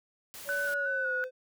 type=noise; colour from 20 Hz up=white; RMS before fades=-45 dBFS; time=0.34-0.74 s; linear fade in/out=0 ms
type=tone with pitch glide; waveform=triangle; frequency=568 to 511.9 Hz; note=C#5 to C5; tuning=+42 to -38 cents; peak=-33 dBFS; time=0.45-1.31 s; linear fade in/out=50 ms; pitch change=-180 cents; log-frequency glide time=0.76-1.14 s
type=tone with vibrato; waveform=sine; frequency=1480 Hz; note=F#6; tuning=in tune; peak=-29 dBFS; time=0.49-1.24 s; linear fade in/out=0 ms; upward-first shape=square; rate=2.7 Hz; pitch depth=24 cents each way
effects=none